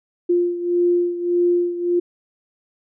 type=beating tone pair; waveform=sine; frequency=350 / 351.7 Hz; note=F4 / F4; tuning=+4 / +12 cents; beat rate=1.7 Hz; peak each=-17 / -22 dBFS; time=0.29-2 s; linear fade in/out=10 ms; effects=none